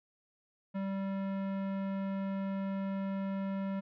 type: tone with tanh clipping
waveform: sine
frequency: 194.6 Hz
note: G3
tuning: 12 cents flat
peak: -35 dBFS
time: 0.74-3.81 s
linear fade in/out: 20 ms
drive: 18 dB
effects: none